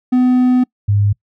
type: tone pair in turn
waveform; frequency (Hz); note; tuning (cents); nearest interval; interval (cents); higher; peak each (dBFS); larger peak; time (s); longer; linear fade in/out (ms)
triangle / sine; 251.5 / 102.08; B3 / G#2; +32 / -29; octave + major third; 1561; first; -7 / -10; first; 0.12-0.64 / 0.88-1.13; first; 10
effects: noise-tail reverb RT60 0.1 s tail -25 dB re dry